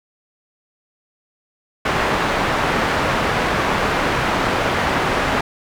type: low-pass noise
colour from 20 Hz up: white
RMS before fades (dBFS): -19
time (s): 1.85-5.41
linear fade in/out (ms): 5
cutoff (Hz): 1500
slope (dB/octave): 12
effects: none